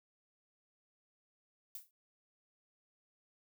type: noise with exponential decay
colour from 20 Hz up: violet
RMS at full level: -42 dBFS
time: 1.75-1.91 s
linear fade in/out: 2 ms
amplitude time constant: 34 ms
effects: none